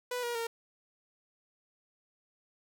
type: tone with pitch steps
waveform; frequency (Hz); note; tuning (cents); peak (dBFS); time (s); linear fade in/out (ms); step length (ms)
sawtooth; 493.9 / 477.1 / 460.8; B4 / A#4 / A#4; 0 / +40 / -20; -29; 0.11-0.47; 5; 120
effects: none